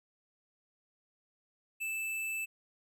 sine tone with hard clipping, 2637 Hz, E7, in tune, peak -35 dBFS, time 1.8-2.46 s, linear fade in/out 20 ms, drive 16 dB, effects none

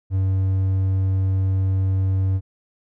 triangle tone, 95.3 Hz, G2, 48 cents flat, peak -15 dBFS, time 0.1-2.41 s, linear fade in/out 50 ms, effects none

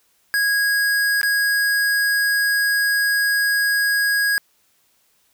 square tone with dropouts, 1650 Hz, G#6, 12 cents flat, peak -17 dBFS, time 0.34-4.38 s, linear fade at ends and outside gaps 0 ms, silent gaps 1.214-1.231 s, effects white hiss -62 dBFS RMS until 5.33 s

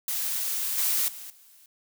blue noise with level steps, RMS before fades -29 / -25 / -41 / -55 dBFS, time 0.08-1.66 s, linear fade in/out 2 ms, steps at 0.78 / 1.08 / 1.3 s, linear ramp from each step 2 ms, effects none

